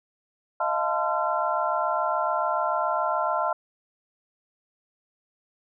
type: tone cluster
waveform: sine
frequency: 625 / 692 / 881 / 1030 / 1363 Hz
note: D#5 / F5 / A5 / C6 / F6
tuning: +8 / -16 / +2 / -28 / -43 cents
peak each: -29 dBFS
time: 0.6-3.53 s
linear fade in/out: 5 ms
effects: none